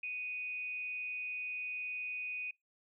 sine tone with amplitude modulation, 2489 Hz, D#7, in tune, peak -35 dBFS, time 0.03-2.51 s, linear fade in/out 5 ms, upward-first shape sine, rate 241 Hz, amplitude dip 45%, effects noise-tail reverb RT60 0.2 s tail -26 dB re dry

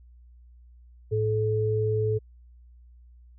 sine tone pair together, 108.7 / 431.4 Hz, A2 / A4, -21 / -34 cents, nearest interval 2 octaves, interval 2387 cents, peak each -25 dBFS, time 1.11-2.19 s, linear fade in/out 20 ms, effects added 60 Hz sine -49 dBFS peak until 3.38 s

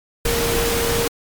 sine tone in noise, 466.2 Hz, A#4, in tune, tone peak -21 dBFS, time 0.25-1.08 s, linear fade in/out 5 ms, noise pink, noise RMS -21 dBFS, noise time 0.25-1.08 s, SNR -3 dB, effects MP3 96 kbps

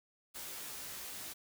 white noise with comb filter, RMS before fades -45 dBFS, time 0.34-1.34 s, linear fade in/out 20 ms, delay 16 ms, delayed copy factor +0.65, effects none

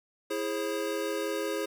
square chord, E augmented, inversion none, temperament equal with one note detuned, 329.6 / 415.3 / 534.9 Hz, E4 / G#4 / B#4, 0 / 0 / +38 cents, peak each -36 / -34 / -35 dBFS, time 0.3-1.66 s, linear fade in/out 10 ms, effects none

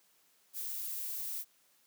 violet noise, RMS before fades -39 dBFS, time 0.53-1.45 s, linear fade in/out 50 ms, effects white hiss -69 dBFS RMS until 1.86 s + high-pass 150 Hz 12 dB/octave

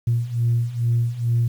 sine beating tone pair, 116.54 / 118.84 Hz, A#2 / A#2, 0 / +34 cents, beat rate 2.3 Hz, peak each -22 / -19 dBFS, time 0.07-1.48 s, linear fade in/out 5 ms, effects tanh soft clip ceiling -12 dBFS + 8-bit

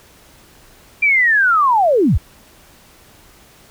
sine linear sweep, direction down, 2387 to 34.65 Hz, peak -10 dBFS, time 1.02-2.18 s, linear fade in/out 10 ms, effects pink hiss -47 dBFS RMS until 3.7 s

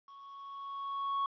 triangle tone with level ramp, 1108.7 Hz, C#6, in tune, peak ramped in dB -49 to -27 dBFS, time 0.08-1.26 s, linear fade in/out 2 ms, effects resampled to 11025 Hz + 11-bit

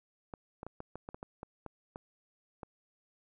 clicks, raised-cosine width 1 ms, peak -28 dBFS, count 12, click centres 0.338 / 0.631 / 0.666 / 0.804 / 0.956 / 1.089 / 1.145 / 1.229 / 1.431 / 1.663 / 1.959 / 2.632 s, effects none

